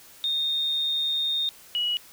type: tone pair in turn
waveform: sine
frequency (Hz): 3675 / 2917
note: A#7 / F#7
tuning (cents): -25 / -25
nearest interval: major third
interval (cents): 400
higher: first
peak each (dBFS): -23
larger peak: neither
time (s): 0.24-1.49 / 1.75-1.97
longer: first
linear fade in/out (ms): 0
effects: white hiss -50 dBFS RMS until 2.12 s